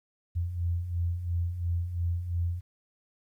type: beating tone pair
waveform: sine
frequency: 84.1 / 87 Hz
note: E2 / F2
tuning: +35 / -6 cents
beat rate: 2.9 Hz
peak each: -35 / -28 dBFS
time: 0.35-2.61 s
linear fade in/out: 20 ms
effects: 11-bit